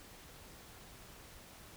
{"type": "silence", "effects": ["pink hiss -55 dBFS RMS until 1.76 s"]}